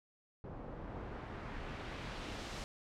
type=noise with low-pass filter sweep; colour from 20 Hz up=pink; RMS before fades=-45 dBFS; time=0.44-2.64 s; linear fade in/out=0 ms; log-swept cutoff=700 to 6100 Hz; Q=0.79; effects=none